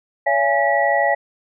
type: tone cluster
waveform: sine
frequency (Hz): 565 / 677 / 828 / 1938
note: C#5 / E5 / G#5 / B6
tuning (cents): +33 / +46 / -5 / -33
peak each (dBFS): -20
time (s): 0.26-1.15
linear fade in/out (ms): 10
effects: none